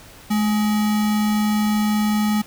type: tone with sample-and-hold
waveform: sine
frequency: 212.5 Hz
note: G#3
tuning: 40 cents sharp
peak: -16 dBFS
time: 0.3-2.42 s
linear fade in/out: 10 ms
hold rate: 1050 Hz
effects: pink hiss -44 dBFS RMS until 2.46 s